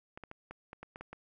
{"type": "clicks", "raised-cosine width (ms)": 0.5, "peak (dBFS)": -30, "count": 9, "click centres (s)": [0.175, 0.237, 0.314, 0.51, 0.731, 0.83, 0.959, 1.01, 1.13], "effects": []}